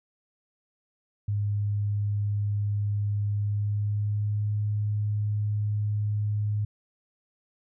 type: tone with pitch glide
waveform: sine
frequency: 102.9 to 104.7 Hz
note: G#2 to G#2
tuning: -16 to +15 cents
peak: -24 dBFS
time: 1.28-6.65 s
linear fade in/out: 5 ms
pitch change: +31 cents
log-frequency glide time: 3.33-4.52 s
effects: none